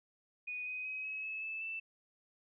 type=tone with pitch steps; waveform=sine; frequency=2476 / 2505 / 2534 / 2563 / 2593 / 2623 / 2654 Hz; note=D#7 / D#7 / D#7 / E7 / E7 / E7 / E7; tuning=-9 / +11 / +31 / -49 / -29 / -9 / +11 cents; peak=-38 dBFS; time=0.47-1.8 s; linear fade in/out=10 ms; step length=190 ms; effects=none